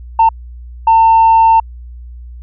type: tone bursts at uneven times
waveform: sine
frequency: 900 Hz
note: A5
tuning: 39 cents sharp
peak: -3 dBFS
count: 2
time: 0.19-0.29 / 0.87-1.6 s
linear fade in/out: 5 ms
effects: tanh soft clip ceiling -2 dBFS + added 60 Hz sine -28 dBFS peak until 2.42 s